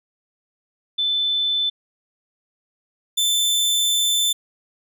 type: tone pair in turn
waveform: sine / sawtooth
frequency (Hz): 3520 / 3535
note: A7 / A7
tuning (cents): 0 / +7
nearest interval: unison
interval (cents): 7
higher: second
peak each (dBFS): -18 / -14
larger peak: second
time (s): 0.98-1.7 / 3.17-4.33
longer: second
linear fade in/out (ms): 10
effects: none